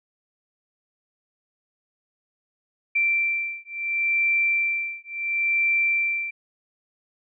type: beating tone pair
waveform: sine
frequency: 2349 / 2349.72 Hz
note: D7 / D7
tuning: 0 / 0 cents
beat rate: 0.72 Hz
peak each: -24 dBFS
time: 2.95-6.31 s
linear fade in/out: 10 ms
effects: none